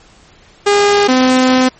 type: tone pair in turn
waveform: sawtooth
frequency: 407.3 / 256.6 Hz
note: G#4 / C4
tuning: -34 / -34 cents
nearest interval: minor sixth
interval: 800 cents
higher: first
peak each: -4 dBFS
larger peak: neither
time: 0.66-1.08 / 1.08-1.69 s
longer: second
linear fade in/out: 10 ms
effects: pink hiss -45 dBFS RMS until 1.79 s + MP3 32 kbps